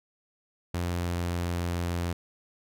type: tone with pitch glide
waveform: sawtooth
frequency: 87.31 to 86.56 Hz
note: F2 to F2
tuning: 0 to -15 cents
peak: -24 dBFS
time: 0.74-2.13 s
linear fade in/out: 5 ms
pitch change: -15 cents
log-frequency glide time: 0.92-1.94 s
effects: none